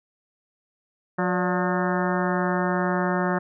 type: harmonic tone with a mistuned harmonic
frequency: 180.1 Hz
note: F#3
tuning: 46 cents flat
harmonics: 1 / 2 / 3 / 4 / 5 / 6 / 7 / 8 / 9 / 10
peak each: -25 / -28 / -30 / -31 / -32 / -33 / -33 / -34 / -35 / -35 dBFS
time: 1.18-3.39 s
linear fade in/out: 10 ms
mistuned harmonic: 3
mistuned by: +93 cents
effects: none